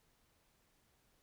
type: silence
effects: pink hiss -74 dBFS RMS until 1.22 s